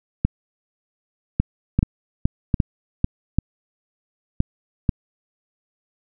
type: clicks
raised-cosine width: 5 ms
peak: -4 dBFS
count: 11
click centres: 0.25 / 1.4 / 1.79 / 1.829 / 2.255 / 2.542 / 2.602 / 3.044 / 3.386 / 4.404 / 4.892 s
effects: none